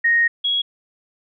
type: tone pair in turn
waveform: sine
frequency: 1864.7 / 3323 Hz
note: A#6 / G#7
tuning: 0 / 0 cents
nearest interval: minor seventh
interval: 1000 cents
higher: second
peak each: -13 / -17 dBFS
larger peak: first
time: 0.04-0.28 / 0.44-0.62 s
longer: first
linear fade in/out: 10 ms
effects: none